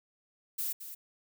violet noise with echo, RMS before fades -34 dBFS, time 0.58-0.73 s, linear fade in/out 10 ms, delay 220 ms, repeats 1, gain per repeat -10 dB, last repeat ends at 0.95 s, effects none

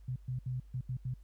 sine tone bursts at uneven times, 127 Hz, B2, 49 cents sharp, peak -33 dBFS, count 6, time 0.08-0.16 / 0.28-0.39 / 0.46-0.6 / 0.74-0.81 / 0.89-0.97 / 1.05-1.14 s, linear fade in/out 5 ms, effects added 50 Hz sine -51 dBFS peak until 1.23 s + pink hiss -75 dBFS RMS until 1.23 s

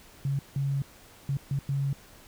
sine tone bursts at uneven times, 138.59 Hz, C#3, in tune, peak -25 dBFS, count 5, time 0.25-0.39 / 0.56-0.82 / 1.29-1.37 / 1.51-1.59 / 1.69-1.93 s, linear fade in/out 2 ms, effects pink hiss -53 dBFS RMS until 2.27 s

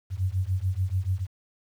sine beating tone pair, 90.3 / 97.2 Hz, F#2 / G2, -42 / -14 cents, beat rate 6.9 Hz, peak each -27 / -27 dBFS, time 0.1-1.27 s, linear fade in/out 50 ms, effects 9-bit

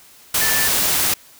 sine tone in noise, 1760 Hz, A6, in tune, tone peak -22 dBFS, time 0.41-0.68 s, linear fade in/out 5 ms, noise white, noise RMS -18 dBFS, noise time 0.34-1.14 s, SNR -7 dB, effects white hiss -47 dBFS RMS until 1.39 s

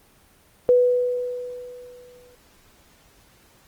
sine tone with exponential decay, 493.9 Hz, B4, in tune, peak -11 dBFS, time 0.69-2.35 s, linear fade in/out 0 ms, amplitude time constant 360 ms, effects pink hiss -56 dBFS RMS until 3.67 s + Opus 24 kbps

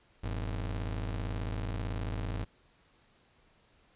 40% pulse ring-modulated tone, 73.42 Hz, D2, in tune, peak -29 dBFS, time 0.23-2.45 s, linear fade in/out 10 ms, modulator 27.6 Hz, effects pink hiss -66 dBFS RMS until 3.95 s + resampled to 8000 Hz

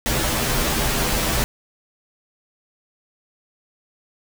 pink noise with comb filter, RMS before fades -21 dBFS, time 0.06-1.44 s, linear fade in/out 0 ms, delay 11 ms, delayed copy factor -1, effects none

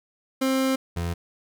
30% pulse tone pair in turn, 264.4 / 85.72 Hz, C4 / F2, +18 / -32 cents, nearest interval octave + minor sixth, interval 1950 cents, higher first, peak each -18 / -23 dBFS, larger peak first, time 0.41-0.76 / 0.96-1.14 s, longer first, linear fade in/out 10 ms, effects none

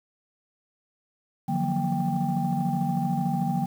sine tone cluster, 147.6 / 172.3 / 185.7 / 235.3 / 789 Hz, D3 / F3 / F#3 / A#3 / G5, +9 / -23 / +7 / +16 / +11 cents, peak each -29 dBFS, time 1.48-3.66 s, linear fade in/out 10 ms, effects tanh soft clip ceiling -15 dBFS + 8-bit

